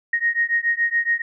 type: beating tone pair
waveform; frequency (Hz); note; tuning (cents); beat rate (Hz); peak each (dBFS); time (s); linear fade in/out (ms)
sine; 1864.7 / 1871.8; A#6 / A#6; 0 / +7; 7.1; -21; 0.13-1.22; 5
effects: none